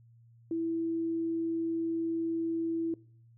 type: tone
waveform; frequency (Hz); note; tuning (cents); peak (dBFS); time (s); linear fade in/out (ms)
sine; 329.8; E4; +1; -29; 0.51-2.94; 2
effects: noise-tail reverb RT60 0.5 s tail -22 dB re dry + added 116 Hz sine -56 dBFS peak until 3.37 s